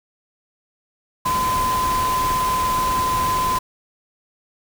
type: tone in noise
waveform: sine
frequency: 1021 Hz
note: C6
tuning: 43 cents flat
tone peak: -18 dBFS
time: 1.25-3.59 s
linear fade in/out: 10 ms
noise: pink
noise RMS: -27 dBFS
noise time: 1.25-3.59 s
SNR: +6 dB
effects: none